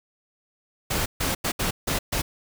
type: noise bursts at uneven times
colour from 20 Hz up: pink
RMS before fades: -25 dBFS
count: 6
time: 0.9-1.06 / 1.2-1.35 / 1.44-1.52 / 1.59-1.71 / 1.87-1.99 / 2.12-2.22 s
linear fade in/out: 10 ms
effects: none